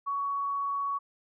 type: tone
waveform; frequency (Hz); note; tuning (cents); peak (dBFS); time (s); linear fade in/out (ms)
sine; 1121; C#6; +19; -28; 0.06-0.99; 20
effects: none